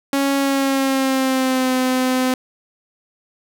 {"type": "tone with pitch glide", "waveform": "sawtooth", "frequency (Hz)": [276.5, 256.5], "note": ["C#4", "C4"], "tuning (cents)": [-4, -34], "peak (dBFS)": -12, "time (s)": [0.13, 2.34], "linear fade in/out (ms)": 2, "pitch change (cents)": -130, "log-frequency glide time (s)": [0.38, 1.73], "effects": []}